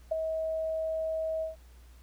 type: tone with ADSR envelope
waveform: sine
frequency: 640 Hz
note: D#5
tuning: 49 cents sharp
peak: -23 dBFS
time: 0.11-1.56 s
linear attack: 10 ms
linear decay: 11 ms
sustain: -6 dB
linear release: 140 ms
effects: added 60 Hz sine -51 dBFS peak until 2.02 s + pink hiss -63 dBFS RMS until 2.02 s